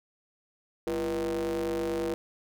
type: ring-modulated tone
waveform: square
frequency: 72.6 Hz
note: D2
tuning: 19 cents flat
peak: -26 dBFS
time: 0.87-2.14 s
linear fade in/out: 0 ms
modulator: 411 Hz
effects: none